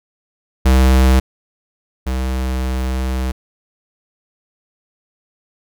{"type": "tone pair in turn", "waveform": "square", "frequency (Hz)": [64.9, 64.38], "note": ["C2", "C2"], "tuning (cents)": [-13, -27], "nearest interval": "unison", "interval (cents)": 14, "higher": "first", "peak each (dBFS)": [-9, -18], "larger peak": "first", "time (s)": [[0.65, 1.2], [2.06, 3.32]], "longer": "second", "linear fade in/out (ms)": 10, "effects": []}